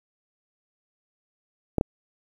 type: clicks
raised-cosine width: 2 ms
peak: -8 dBFS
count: 2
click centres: 1.783 / 1.811 s
effects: 8-bit